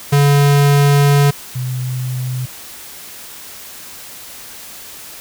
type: tone pair in turn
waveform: square / sine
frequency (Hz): 142.6 / 127.17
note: C#3 / C3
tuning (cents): +49 / -49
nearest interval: major second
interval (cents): 198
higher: first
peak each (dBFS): -9 / -18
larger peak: first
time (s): 0.12-1.31 / 1.55-2.46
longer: first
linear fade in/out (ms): 10
effects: white hiss -34 dBFS RMS until 5.2 s